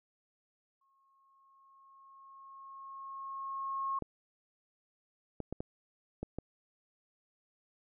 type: tone with exponential growth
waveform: sine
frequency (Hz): 1085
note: C#6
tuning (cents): -37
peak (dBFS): -31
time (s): 0.81-3.99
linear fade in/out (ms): 5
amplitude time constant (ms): 690
type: clicks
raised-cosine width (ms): 2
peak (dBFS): -24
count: 6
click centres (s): 4.023 / 5.403 / 5.526 / 5.605 / 6.23 / 6.386
effects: none